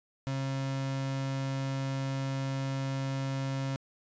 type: tone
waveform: 35% pulse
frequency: 135.1 Hz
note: C#3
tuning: 44 cents flat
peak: -29 dBFS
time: 0.27-3.76 s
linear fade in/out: 0 ms
effects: resampled to 16000 Hz